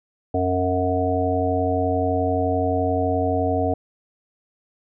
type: harmonic tone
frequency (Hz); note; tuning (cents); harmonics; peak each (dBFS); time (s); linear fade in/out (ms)
91.6; F#2; -17; 1 / 3 / 5 / 7 / 8; -25 / -25 / -25 / -25 / -25; 0.34-3.74; 5
effects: none